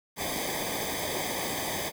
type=noise with comb filter; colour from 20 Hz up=pink; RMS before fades=-32 dBFS; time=0.16-1.92 s; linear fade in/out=50 ms; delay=0.72 ms; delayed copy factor=-0.95; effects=none